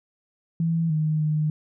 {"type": "tone with pitch steps", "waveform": "sine", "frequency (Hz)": [165.1, 154.9, 153.1], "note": ["E3", "D#3", "D#3"], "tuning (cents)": [3, -7, -28], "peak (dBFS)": -20, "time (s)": [0.6, 1.5], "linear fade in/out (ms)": 2, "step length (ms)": 300, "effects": []}